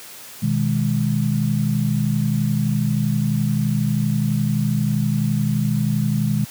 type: chord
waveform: sine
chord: G# minor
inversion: first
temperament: equal with one note detuned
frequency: 123.47 / 155.56 / 206.6 Hz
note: B2 / D#3 / G#3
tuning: 0 / 0 / -9 cents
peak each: -21 dBFS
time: 0.42-6.45 s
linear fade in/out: 10 ms
effects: white hiss -39 dBFS RMS until 6.5 s + high-pass 80 Hz 12 dB/octave